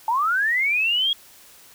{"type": "linear sweep", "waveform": "sine", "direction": "up", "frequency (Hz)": [860, 3322], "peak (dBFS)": -18, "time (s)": [0.08, 1.13], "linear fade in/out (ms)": 2, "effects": ["white hiss -49 dBFS RMS until 1.74 s"]}